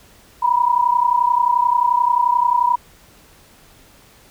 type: tone pair together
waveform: sine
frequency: 956.4 / 987.8 Hz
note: A#5 / B5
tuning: +44 / 0 cents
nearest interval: minor second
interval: 56 cents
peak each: -16 dBFS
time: 0.42-2.76 s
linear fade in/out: 10 ms
effects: pink hiss -49 dBFS RMS until 4.3 s